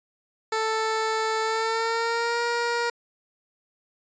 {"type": "tone with pitch glide", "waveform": "15% pulse", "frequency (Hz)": [441.2, 472.9], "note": ["A4", "A#4"], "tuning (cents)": [5, 25], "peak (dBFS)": -17, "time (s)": [0.52, 2.9], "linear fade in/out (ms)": 5, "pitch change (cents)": 120, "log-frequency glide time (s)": [1.42, 2.42], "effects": ["resampled to 16000 Hz"]}